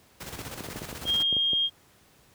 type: noise with tremolo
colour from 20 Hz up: pink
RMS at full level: -37 dBFS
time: 0.2-1.23 s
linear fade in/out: 10 ms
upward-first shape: square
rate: 16 Hz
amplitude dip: 50%
type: clicks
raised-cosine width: 2 ms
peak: -23 dBFS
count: 10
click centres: 0.392 / 0.607 / 0.687 / 0.76 / 0.819 / 0.928 / 1.054 / 1.327 / 1.367 / 1.533 s
type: tone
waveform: sine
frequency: 3230 Hz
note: G#7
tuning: 49 cents flat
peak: -22 dBFS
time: 1.05-1.7 s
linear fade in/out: 50 ms
effects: pink hiss -59 dBFS RMS until 2.34 s + high-pass 60 Hz 12 dB/octave